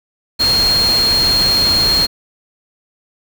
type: tone in noise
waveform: sine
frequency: 4240 Hz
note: C8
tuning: 22 cents sharp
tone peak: -11 dBFS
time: 0.39-2.07 s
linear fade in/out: 20 ms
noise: pink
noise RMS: -21 dBFS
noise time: 0.39-2.07 s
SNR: +7 dB
effects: none